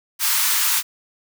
white high-pass noise, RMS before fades -19 dBFS, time 0.19-0.83 s, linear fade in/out 50 ms, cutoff 880 Hz, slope 96 dB/octave, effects none

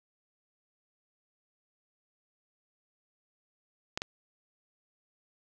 clicks, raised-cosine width 0.2 ms, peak -14 / -16 dBFS, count 2, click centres 3.975 / 4.019 s, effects none

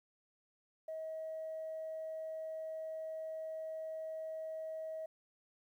sine tone, 637 Hz, D#5, 41 cents sharp, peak -39 dBFS, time 0.88-5.06 s, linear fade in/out 5 ms, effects tanh soft clip ceiling -36 dBFS + 12-bit

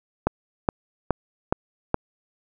click train, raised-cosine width 1 ms, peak -5 dBFS, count 5, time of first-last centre 0.27-1.944 s, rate 2.39 Hz, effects none

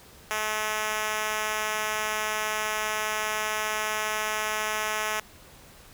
5% pulse tone with high-pass filter, 214.9 Hz, A3, 41 cents flat, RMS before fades -29 dBFS, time 0.31-5.2 s, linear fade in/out 0 ms, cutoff 530 Hz, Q 0.71, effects pink hiss -51 dBFS RMS until 5.93 s

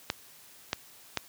clicks, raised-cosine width 0.2 ms, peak -10 dBFS, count 3, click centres 0.101 / 0.731 / 1.173 s, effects white hiss -54 dBFS RMS until 1.28 s + high-pass 60 Hz 12 dB/octave

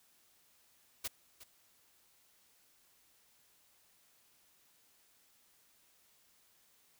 white noise with echo, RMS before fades -38 dBFS, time 1.04-1.08 s, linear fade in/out 10 ms, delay 360 ms, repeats 1, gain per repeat -15 dB, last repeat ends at 1.44 s, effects white hiss -69 dBFS RMS until 6.99 s

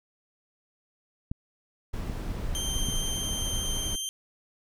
clicks, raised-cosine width 5 ms, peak -19 dBFS, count 3, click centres 1.315 / 2.098 / 2.887 s
brown noise, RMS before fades -32 dBFS, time 1.93-3.96 s, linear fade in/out 10 ms
20% pulse tone with vibrato, 3144 Hz, G7, 4 cents sharp, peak -25 dBFS, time 2.55-4.09 s, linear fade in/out 0 ms, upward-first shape sine, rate 17 Hz, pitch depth 9 cents each way
effects none

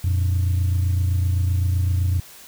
sine tone pair together, 88.9 / 116.7 Hz, F2 / A#2, +31 / +2 cents, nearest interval perfect fourth, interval 471 cents, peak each -16 / -24 dBFS, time 0.04-2.2 s, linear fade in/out 5 ms, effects tanh soft clip ceiling -14 dBFS + white hiss -44 dBFS RMS until 2.47 s

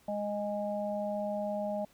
harmonic tone, 206.4 Hz, G#3, 10 cents flat, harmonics 1 / 3 / 4, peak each -37 / -33 / -40 dBFS, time 0.08-1.85 s, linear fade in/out 5 ms, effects pink hiss -64 dBFS RMS until 1.93 s

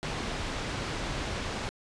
pink low-pass noise, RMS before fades -34 dBFS, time 0.03-1.69 s, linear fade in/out 0 ms, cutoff 5000 Hz, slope 12 dB/octave, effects resampled to 22050 Hz

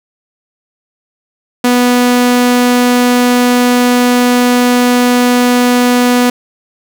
sawtooth tone, 245.9 Hz, B3, 7 cents flat, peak -3 dBFS, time 1.64-6.3 s, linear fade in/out 5 ms, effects none

